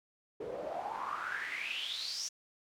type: noise with band-pass filter sweep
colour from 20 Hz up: pink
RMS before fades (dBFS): -39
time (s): 0.4-2.29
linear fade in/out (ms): 10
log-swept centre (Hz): 420 to 6000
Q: 8.2
effects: none